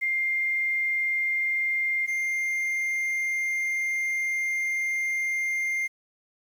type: tone pair in turn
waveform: sine / triangle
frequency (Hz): 2107 / 2107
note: C7 / C7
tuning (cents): +12 / +12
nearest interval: unison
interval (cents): 0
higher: neither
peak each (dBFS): -23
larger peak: neither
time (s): 0.01-2.07 / 2.07-5.88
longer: second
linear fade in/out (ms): 20
effects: 9-bit